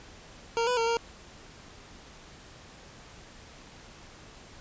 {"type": "tone with pitch steps", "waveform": "25% pulse", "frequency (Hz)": [462.5, 495.1, 458, 464.4], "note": ["A#4", "B4", "A#4", "A#4"], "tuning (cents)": [-14, 4, -31, -7], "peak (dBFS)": -21, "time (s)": [0.57, 0.97], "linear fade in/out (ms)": 0, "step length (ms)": 100, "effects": ["pink hiss -50 dBFS RMS until 4.6 s", "resampled to 16000 Hz"]}